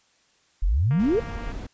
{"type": "exponential sweep", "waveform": "sine", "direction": "up", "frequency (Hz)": [36.16, 493.9], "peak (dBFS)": -18, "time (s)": [0.62, 1.2], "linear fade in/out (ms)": 10}
{"type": "click train", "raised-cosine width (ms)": 0.5, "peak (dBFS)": -26, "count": 143, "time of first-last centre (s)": [0.91, 1.519], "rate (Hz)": 233}
{"type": "noise", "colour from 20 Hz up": "brown", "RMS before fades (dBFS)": -33, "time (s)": [0.99, 1.67], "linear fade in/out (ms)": 10}
{"effects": ["white hiss -63 dBFS RMS until 1.73 s", "resampled to 16000 Hz"]}